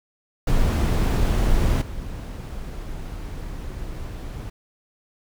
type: noise with level steps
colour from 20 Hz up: brown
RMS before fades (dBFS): -19 / -32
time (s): 0.47-4.5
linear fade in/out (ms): 5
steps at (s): 1.81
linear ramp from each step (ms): 10
effects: none